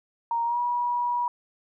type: tone with pitch glide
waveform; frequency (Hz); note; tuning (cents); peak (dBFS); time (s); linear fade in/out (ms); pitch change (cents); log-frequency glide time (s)
sine; 932.3 to 966.9; A#5 to B5; 0 to -37; -23; 0.31-1.28; 2; +63; 0.44-0.59
effects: none